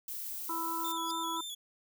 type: noise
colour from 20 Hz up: violet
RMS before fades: -40 dBFS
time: 0.08-0.92 s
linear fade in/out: 2 ms
type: harmonic tone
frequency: 330.4 Hz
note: E4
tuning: 4 cents sharp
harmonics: 1 / 3 / 4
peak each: -41 / -35 / -40 dBFS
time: 0.49-1.41 s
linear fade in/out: 5 ms
type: tone with vibrato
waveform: sawtooth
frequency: 3476 Hz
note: A7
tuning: 22 cents flat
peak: -36 dBFS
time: 0.84-1.55 s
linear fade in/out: 10 ms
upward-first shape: square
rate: 3.8 Hz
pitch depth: 47 cents each way
type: tone with exponential growth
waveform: sawtooth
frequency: 4909 Hz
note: D#8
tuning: 24 cents flat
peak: -33 dBFS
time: 1.02-1.11 s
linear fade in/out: 0 ms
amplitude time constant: 18 ms
effects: none